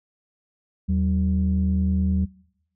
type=tone pair together; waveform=sine; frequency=79.63 / 189.4 Hz; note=D#2 / F#3; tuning=+41 / +41 cents; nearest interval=octave + minor third; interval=1500 cents; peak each=-20 / -21 dBFS; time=0.88-2.26 s; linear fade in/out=20 ms; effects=noise-tail reverb RT60 0.8 s tail -24 dB re dry + tanh soft clip ceiling -13 dBFS